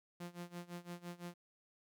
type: tone with tremolo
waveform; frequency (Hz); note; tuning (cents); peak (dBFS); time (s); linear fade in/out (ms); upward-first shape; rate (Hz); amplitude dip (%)
sawtooth; 174.61; F3; 0; -39; 0.2-1.34; 5; sine; 5.9; 90
effects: none